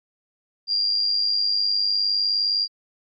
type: tone with amplitude modulation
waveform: sine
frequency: 4779 Hz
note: D8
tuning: 29 cents sharp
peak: -16 dBFS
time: 0.67-2.68 s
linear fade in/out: 50 ms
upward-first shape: sine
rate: 99.7 Hz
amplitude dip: 60%
effects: MP3 32 kbps